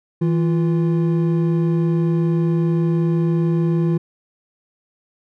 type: tone pair together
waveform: triangle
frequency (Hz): 163.29 / 346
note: E3 / F4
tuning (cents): -16 / -16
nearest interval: octave + minor second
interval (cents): 1300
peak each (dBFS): -14 / -20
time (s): 0.21-3.98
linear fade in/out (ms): 10
effects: none